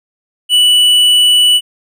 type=tone with tanh clipping; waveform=triangle; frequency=2960 Hz; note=F#7; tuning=in tune; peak=-7 dBFS; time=0.49-1.61 s; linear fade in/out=50 ms; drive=12 dB; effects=none